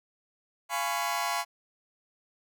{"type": "chord", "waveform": "sawtooth", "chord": "C# dominant seventh", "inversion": "first", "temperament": "just", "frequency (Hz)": [693, 831.5, 997.9, 1108.7], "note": ["E#5", "G#5", "B5", "C#6"], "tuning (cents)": [-14, 2, 18, 0], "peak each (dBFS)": -30, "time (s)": [0.69, 1.45], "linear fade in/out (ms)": 50, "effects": []}